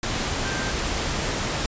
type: tone in noise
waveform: sine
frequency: 1568 Hz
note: G6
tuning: in tune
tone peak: -32 dBFS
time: 0.45-0.71 s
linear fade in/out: 2 ms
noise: pink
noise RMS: -26 dBFS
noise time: 0.03-1.66 s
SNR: -9 dB
effects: resampled to 16000 Hz